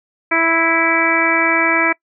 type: harmonic tone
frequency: 329.6 Hz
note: E4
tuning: in tune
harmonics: 1 / 2 / 3 / 4 / 5 / 6 / 7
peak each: -21 / -22 / -22 / -21 / -21 / -20 / -17 dBFS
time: 0.31-1.93 s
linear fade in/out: 10 ms
effects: noise-tail reverb RT60 0.1 s tail -24 dB re dry